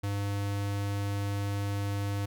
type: tone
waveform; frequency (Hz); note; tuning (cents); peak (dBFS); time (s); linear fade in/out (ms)
square; 100.7; G2; +47; -30; 0.03-2.26; 10
effects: none